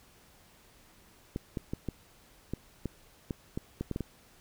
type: clicks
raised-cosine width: 3 ms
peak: -20 dBFS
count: 12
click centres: 1.361 / 1.572 / 1.735 / 1.887 / 2.536 / 2.857 / 3.308 / 3.575 / 3.81 / 3.913 / 3.961 / 4.007 s
effects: pink hiss -60 dBFS RMS until 4.4 s